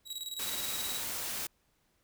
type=tone with tremolo; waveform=sawtooth; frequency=3866 Hz; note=B7; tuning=38 cents flat; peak=-33 dBFS; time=0.05-1.03 s; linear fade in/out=50 ms; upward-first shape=square; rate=19 Hz; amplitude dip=65%
type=noise; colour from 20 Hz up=white; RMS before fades=-37 dBFS; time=0.39-1.47 s; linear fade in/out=5 ms
effects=pink hiss -73 dBFS RMS until 2.03 s